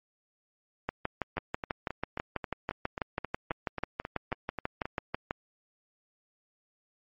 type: two click trains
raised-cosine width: 0.5 ms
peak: -15 / -19 dBFS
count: 28 / 14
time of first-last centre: 0.89-5.309 / 1.37-4.855 s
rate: 6.11 / 3.73 Hz
effects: MP3 32 kbps